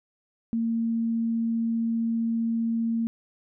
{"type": "tone", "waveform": "sine", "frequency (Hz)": 228.8, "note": "A#3", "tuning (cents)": -32, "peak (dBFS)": -23, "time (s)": [0.53, 3.07], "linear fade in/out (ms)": 0, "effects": []}